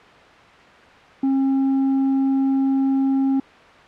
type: tone with tanh clipping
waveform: sine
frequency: 269.5 Hz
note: C#4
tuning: 49 cents flat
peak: -17 dBFS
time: 1.23-3.4 s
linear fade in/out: 5 ms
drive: 4 dB
effects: white hiss -45 dBFS RMS until 3.87 s + low-pass 2000 Hz 12 dB/octave